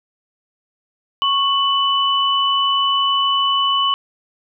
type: tone pair together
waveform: sine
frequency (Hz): 1103.3 / 2984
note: C#6 / F#7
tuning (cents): -9 / +14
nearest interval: octave + perfect fourth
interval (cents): 1723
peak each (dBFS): -17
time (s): 1.22-3.94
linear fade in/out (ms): 0
effects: none